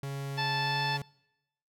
45% pulse tone with pitch glide, 138.59 to 140.85 Hz, C#3 to C#3, 0 to +28 cents, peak -34 dBFS, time 0.03-1.02 s, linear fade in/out 2 ms, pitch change +28 cents, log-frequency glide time 0.57-0.78 s
harmonic tone, 877 Hz, A5, 6 cents flat, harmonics 1 / 2 / 3 / 4 / 5 / 6, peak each -32 / -35 / -37 / -38 / -39 / -40 dBFS, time 0.37-0.98 s, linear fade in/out 20 ms
effects noise-tail reverb RT60 0.9 s tail -25 dB re dry

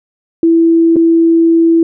sine tone with dropouts, 331.1 Hz, E4, 8 cents sharp, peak -5 dBFS, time 0.43-1.83 s, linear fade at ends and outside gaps 2 ms, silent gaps 0.959-0.965 s, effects none

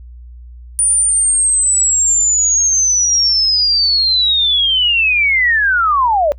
sine linear sweep, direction down, 9460 to 554.4 Hz, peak -10 dBFS, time 0.79-6.32 s, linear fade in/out 0 ms, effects noise-tail reverb RT60 0.1 s tail -23 dB re dry + added 60 Hz sine -32 dBFS peak until 6.38 s

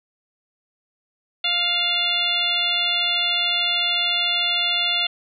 harmonic tone with a mistuned harmonic, 698.5 Hz, F5, in tune, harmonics 1 / 2 / 3 / 4 / 5 / 6, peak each -32 / -32 / -29 / -23 / -22 / -29 dBFS, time 1.44-5.07 s, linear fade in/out 5 ms, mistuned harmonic 3, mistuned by +15 cents, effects none

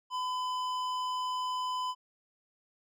triangle tone with hard clipping, 1008 Hz, B5, 35 cents sharp, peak -33 dBFS, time 0.1-1.95 s, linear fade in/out 50 ms, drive 15 dB, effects none

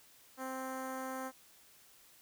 10% pulse tone with notch filter, 261.6 Hz, C4, in tune, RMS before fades -41 dBFS, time 0.37-1.32 s, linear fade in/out 50 ms, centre 3800 Hz, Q 0.78, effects white hiss -62 dBFS RMS until 2.21 s

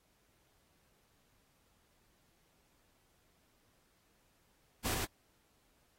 pink noise with echo, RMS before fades -35 dBFS, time 4.84-4.96 s, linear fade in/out 20 ms, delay 100 ms, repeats 1, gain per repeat -2 dB, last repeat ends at 5.06 s, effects pink hiss -73 dBFS RMS until 5.98 s + AAC 48 kbps

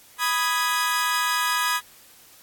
sawtooth chord, G# minor, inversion first, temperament equal, 987.8 / 1244.5 / 1661.2 Hz, B5 / D#6 / G#6, 0 / 0 / 0 cents, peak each -22 dBFS, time 0.18-1.81 s, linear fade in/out 50 ms, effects white hiss -51 dBFS RMS until 2.42 s + AAC 64 kbps

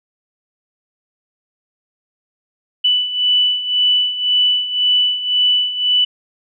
sine beating tone pair, 2976 / 2977.9 Hz, F#7 / F#7, +9 / +10 cents, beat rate 1.9 Hz, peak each -19 / -14 dBFS, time 2.84-6.05 s, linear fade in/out 10 ms, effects none

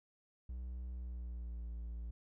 triangle tone with pitch glide, 61.8 to 57.66 Hz, B1 to A#1, +2 to -18 cents, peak -39 dBFS, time 0.49-2.11 s, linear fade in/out 5 ms, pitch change -120 cents, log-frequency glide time 0.92-1.68 s, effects none

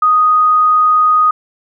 sine tone, 1244.5 Hz, D#6, in tune, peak -7 dBFS, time 0.02-1.31 s, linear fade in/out 5 ms, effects none

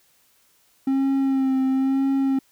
triangle tone with vibrato, 267.5 Hz, C4, 38 cents sharp, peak -16 dBFS, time 0.87-2.39 s, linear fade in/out 5 ms, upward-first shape sine, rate 1 Hz, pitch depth 27 cents each way, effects white hiss -61 dBFS RMS until 2.51 s

